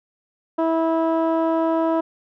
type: tone with low-pass filter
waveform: 15% pulse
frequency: 326.1 Hz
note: E4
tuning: 19 cents flat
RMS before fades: -20 dBFS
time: 0.58-2.01 s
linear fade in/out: 10 ms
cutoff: 850 Hz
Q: 0.88
effects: none